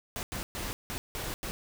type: noise bursts at uneven times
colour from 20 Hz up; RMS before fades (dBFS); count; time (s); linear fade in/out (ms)
pink; -36; 6; 0.16-0.23 / 0.32-0.43 / 0.55-0.73 / 0.9-0.98 / 1.15-1.34 / 1.43-1.51; 0
effects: none